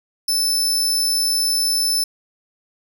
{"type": "tone", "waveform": "sawtooth", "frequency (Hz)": 5274, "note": "E8", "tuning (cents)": 0, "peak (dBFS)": -14, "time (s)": [0.28, 2.04], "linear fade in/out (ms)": 5, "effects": []}